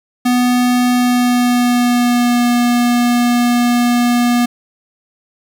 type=tone with pitch glide; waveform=square; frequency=246.9 to 241.5 Hz; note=B3 to B3; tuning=0 to -39 cents; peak=-11 dBFS; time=0.25-4.46 s; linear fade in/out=10 ms; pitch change=-39 cents; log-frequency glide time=0.93-2.46 s; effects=7-bit